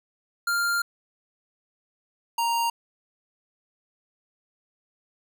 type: tone pair in turn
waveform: square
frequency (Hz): 1396.9 / 932.3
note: F6 / A#5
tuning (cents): 0 / 0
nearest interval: perfect fifth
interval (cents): 700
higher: first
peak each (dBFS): -23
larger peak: neither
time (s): 0.47-0.82 / 2.38-2.7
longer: first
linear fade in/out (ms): 5
effects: none